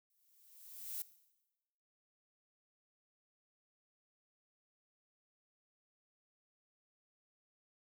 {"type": "noise with exponential growth", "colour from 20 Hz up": "violet", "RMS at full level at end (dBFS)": -40, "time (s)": [0.1, 1.02], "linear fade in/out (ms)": 2, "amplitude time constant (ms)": 200, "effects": ["noise-tail reverb RT60 1.0 s tail -17 dB re dry"]}